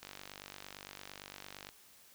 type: click train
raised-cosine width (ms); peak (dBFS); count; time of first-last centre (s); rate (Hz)
0.2; -28; 82; 0.03-1.69; 48.8
effects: white hiss -61 dBFS RMS until 2.14 s